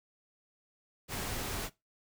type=noise; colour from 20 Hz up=pink; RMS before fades=-37 dBFS; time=1.08-1.7 s; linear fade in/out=50 ms; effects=noise-tail reverb RT60 0.2 s tail -19 dB re dry